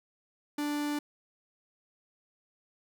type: tone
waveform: 45% pulse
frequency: 293.7 Hz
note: D4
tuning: in tune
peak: -30 dBFS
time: 0.58-0.99 s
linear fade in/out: 5 ms
effects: none